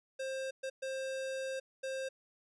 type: tone bursts at uneven times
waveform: square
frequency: 530 Hz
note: C5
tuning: 22 cents sharp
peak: -37 dBFS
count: 4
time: 0.19-0.51 / 0.63-0.7 / 0.82-1.6 / 1.83-2.09 s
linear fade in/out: 10 ms
effects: resampled to 22050 Hz + 13-bit